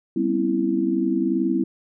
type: chord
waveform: sine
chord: C major seventh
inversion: second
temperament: equal with one note detuned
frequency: 196 / 246.9 / 267.6 / 329.6 Hz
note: G3 / B3 / C4 / E4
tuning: 0 / 0 / +39 / 0 cents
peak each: -26 / -26 / -25 / -22 dBFS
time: 0.16-1.64 s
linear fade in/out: 5 ms
effects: none